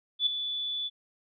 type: tone with ADSR envelope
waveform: sine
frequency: 3465 Hz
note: A7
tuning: 27 cents flat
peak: -20 dBFS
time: 0.19-0.9 s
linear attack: 75 ms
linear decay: 6 ms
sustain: -10 dB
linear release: 36 ms
effects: none